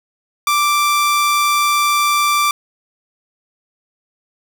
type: tone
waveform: sawtooth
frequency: 1174.7 Hz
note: D6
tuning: in tune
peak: -9 dBFS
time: 0.47-2.51 s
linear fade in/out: 2 ms
effects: none